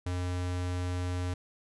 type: tone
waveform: square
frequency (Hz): 90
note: F#2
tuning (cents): -47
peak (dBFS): -31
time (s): 0.06-1.34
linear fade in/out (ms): 5
effects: resampled to 24000 Hz